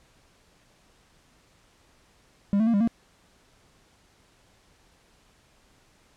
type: tone with pitch steps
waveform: triangle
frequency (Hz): 200.4 / 221.4 / 232.3 / 200.7 / 231.2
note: G3 / A3 / A#3 / G3 / A#3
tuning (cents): +38 / +11 / -6 / +41 / -14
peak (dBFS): -17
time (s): 2.53-2.875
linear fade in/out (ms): 0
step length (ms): 69
effects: pink hiss -61 dBFS RMS until 6.16 s + low-pass 9000 Hz 12 dB/octave